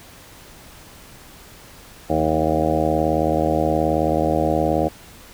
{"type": "harmonic tone with a mistuned harmonic", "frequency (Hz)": 78.8, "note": "D#2", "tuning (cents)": 23, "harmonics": [1, 2, 3, 4, 5, 6, 7, 8, 9, 10], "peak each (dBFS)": [-27, -27, -29, -23, -29, -26, -23, -28, -24, -29], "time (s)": [2.09, 4.89], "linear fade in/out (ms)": 20, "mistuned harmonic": 3, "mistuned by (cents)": -39, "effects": ["pink hiss -44 dBFS RMS until 5.33 s"]}